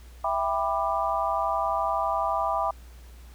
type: chord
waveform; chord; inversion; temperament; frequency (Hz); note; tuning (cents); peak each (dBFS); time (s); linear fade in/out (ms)
sine; E minor seventh; none; just; 659.3 / 791.1 / 988.9 / 1186.7; E5 / G5 / B5 / D6; 0 / +16 / +2 / +18; -29; 0.24-2.71; 5
effects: added 60 Hz sine -44 dBFS peak until 3.34 s + pink hiss -56 dBFS RMS until 3.34 s